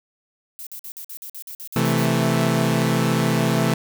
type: noise bursts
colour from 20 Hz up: violet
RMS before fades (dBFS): -35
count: 12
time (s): 0.59-2.053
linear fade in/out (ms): 0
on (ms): 77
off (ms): 49
type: chord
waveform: sawtooth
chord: A minor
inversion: first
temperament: equal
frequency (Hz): 130.81 / 164.81 / 220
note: C3 / E3 / A3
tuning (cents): 0 / 0 / 0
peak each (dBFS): -18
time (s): 1.76-3.74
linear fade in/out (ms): 2
effects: none